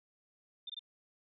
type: tone bursts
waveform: sine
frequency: 3587 Hz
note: A7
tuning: 33 cents sharp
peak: -40 dBFS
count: 3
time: 0.67-0.793 s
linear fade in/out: 5 ms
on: 27 ms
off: 21 ms
effects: none